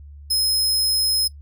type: tone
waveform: sawtooth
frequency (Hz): 5130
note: E8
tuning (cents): -48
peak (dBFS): -15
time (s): 0.3-1.28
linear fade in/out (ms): 10
effects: noise-tail reverb RT60 0.1 s tail -21 dB re dry + added 72 Hz sine -38 dBFS peak until 1.41 s